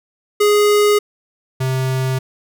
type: tone pair in turn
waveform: square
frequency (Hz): 415.3 / 130.81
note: G#4 / C3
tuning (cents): 0 / 0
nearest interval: octave + minor sixth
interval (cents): 2000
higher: first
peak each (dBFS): -11 / -17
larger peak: first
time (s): 0.4-0.99 / 1.6-2.19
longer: neither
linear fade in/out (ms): 10
effects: none